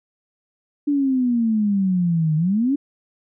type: exponential two-way sweep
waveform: sine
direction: down then up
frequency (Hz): 293.7 to 152.1 to 293.7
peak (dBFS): -16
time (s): 0.87-2.76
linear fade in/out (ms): 10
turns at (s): 2.36
effects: none